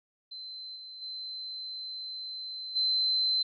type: tone with level steps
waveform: sine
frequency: 4074 Hz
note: C8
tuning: 47 cents flat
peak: -39 / -42 / -36 / -24 dBFS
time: 0.31-3.43 s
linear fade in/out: 10 ms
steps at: 0.75 / 1.01 / 2.75 s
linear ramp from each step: 20 ms
effects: MP3 64 kbps